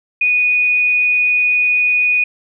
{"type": "tone", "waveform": "sine", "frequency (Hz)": 2473, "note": "D#7", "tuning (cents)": -11, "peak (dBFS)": -11, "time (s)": [0.21, 2.24], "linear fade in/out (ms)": 5, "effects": []}